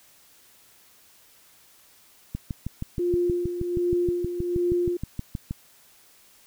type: click train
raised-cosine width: 5 ms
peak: -17 dBFS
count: 21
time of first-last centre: 2.35-5.51 s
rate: 6.33 Hz
type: tone with tremolo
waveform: sine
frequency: 351.7 Hz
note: F4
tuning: 12 cents sharp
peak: -20 dBFS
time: 2.99-4.97 s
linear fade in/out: 5 ms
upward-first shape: sine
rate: 1.3 Hz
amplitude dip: 60%
effects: white hiss -56 dBFS RMS until 6.46 s